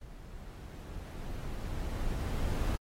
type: noise with level ramp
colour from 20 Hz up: brown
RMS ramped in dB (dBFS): -48 to -30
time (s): 0.01-2.76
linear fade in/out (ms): 5
effects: AAC 48 kbps